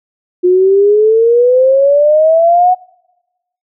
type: exponential sweep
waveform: sine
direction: up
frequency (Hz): 355.8 to 740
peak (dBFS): -5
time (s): 0.43-2.75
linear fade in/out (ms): 20
effects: noise-tail reverb RT60 1.0 s tail -25 dB re dry